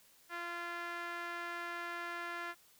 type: tone with band-pass filter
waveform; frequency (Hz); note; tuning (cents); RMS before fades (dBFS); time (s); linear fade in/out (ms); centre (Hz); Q
sawtooth; 345; F4; -21; -42; 0.29-2.55; 50; 1600; 1.9
effects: white hiss -65 dBFS RMS until 2.79 s